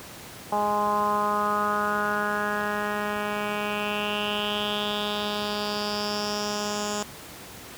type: tone with low-pass filter sweep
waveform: 10% pulse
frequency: 207.7 Hz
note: G#3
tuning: in tune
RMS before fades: -27 dBFS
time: 0.52-7.03 s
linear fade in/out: 5 ms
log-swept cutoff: 900 to 6900 Hz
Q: 4.9
effects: pink hiss -42 dBFS RMS until 7.77 s + high-pass 80 Hz 12 dB/octave